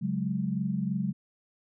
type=chord; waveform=sine; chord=C# suspended fourth; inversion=none; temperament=just; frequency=138.59 / 184.79 / 207.9 Hz; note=C#3 / F#3 / G#3; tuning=0 / -2 / +2 cents; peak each=-34 / -30 / -31 dBFS; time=0.01-1.13 s; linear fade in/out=20 ms; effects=none